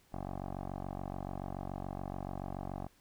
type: tone with low-pass filter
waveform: 10% pulse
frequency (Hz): 47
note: F#1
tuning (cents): +28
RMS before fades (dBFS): -41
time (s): 0.12-2.88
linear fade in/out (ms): 20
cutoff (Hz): 850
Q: 3.1
effects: pink hiss -67 dBFS RMS until 3 s